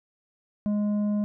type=tone with tanh clipping; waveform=triangle; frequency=207.7 Hz; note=G#3; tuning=in tune; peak=-24 dBFS; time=0.66-1.24 s; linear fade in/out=0 ms; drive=11 dB; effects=none